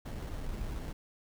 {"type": "noise with sample-and-hold", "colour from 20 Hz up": "brown", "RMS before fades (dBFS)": -38, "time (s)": [0.05, 0.93], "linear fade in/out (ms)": 10, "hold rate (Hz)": 2450, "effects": []}